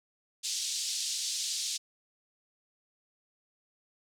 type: band-pass noise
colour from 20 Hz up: pink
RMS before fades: -34 dBFS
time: 0.43-1.78 s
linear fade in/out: 20 ms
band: 3800 to 8100 Hz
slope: 24 dB/octave
effects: none